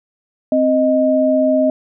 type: tone pair together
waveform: sine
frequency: 261.9 / 622.9 Hz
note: C4 / D#5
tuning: +2 / +2 cents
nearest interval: octave + minor third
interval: 1500 cents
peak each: -15 / -13 dBFS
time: 0.52-1.7 s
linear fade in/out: 2 ms
effects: none